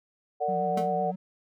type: chord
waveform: sine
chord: Bb augmented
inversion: none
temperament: equal with one note detuned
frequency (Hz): 457.6 / 587.3 / 740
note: Bb4 / D5 / F#5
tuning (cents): -32 / 0 / 0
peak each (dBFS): -32 / -31 / -27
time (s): 0.4-1.12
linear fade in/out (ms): 20
type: tone with vibrato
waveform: triangle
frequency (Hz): 179.7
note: F3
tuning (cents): +50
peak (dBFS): -31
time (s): 0.48-1.16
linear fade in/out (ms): 10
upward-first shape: triangle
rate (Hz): 7.9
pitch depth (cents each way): 84
type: tone with exponential decay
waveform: 25% pulse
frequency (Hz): 216.9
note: A3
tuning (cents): -25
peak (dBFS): -24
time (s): 0.77-0.92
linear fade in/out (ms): 5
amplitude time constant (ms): 31
effects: none